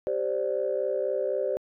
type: chord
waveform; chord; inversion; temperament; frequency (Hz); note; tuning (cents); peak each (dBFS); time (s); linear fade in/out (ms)
sine; G suspended fourth; none; equal; 392 / 523.3 / 587.3; G4 / C5 / D5; 0 / 0 / 0; -30 / -28 / -29; 0.07-1.57; 0
effects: tanh soft clip ceiling -16 dBFS